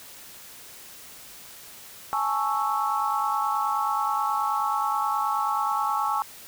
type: chord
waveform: sine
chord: A major seventh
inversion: third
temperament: equal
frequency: 830.6 / 880 / 1108.7 / 1318.5 Hz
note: G#5 / A5 / C#6 / E6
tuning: 0 / 0 / 0 / 0 cents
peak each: -28 / -30 / -27 / -29 dBFS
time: 2.13-6.22 s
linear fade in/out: 0 ms
effects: white hiss -45 dBFS RMS until 6.47 s